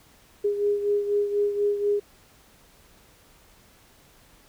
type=beating tone pair; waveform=sine; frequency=409.2 / 413.3 Hz; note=G#4 / G#4; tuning=-26 / -8 cents; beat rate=4.1 Hz; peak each=-22 / -29 dBFS; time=0.44-2 s; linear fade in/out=10 ms; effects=pink hiss -56 dBFS RMS until 4.48 s